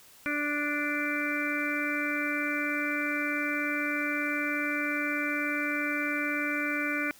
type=harmonic tone; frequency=293.7 Hz; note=D4; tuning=in tune; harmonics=1 / 2 / 4 / 5 / 6 / 7 / 8; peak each=-33 / -39 / -40 / -33 / -39 / -37 / -33 dBFS; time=0.26-7.11 s; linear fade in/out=0 ms; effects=white hiss -55 dBFS RMS until 7.19 s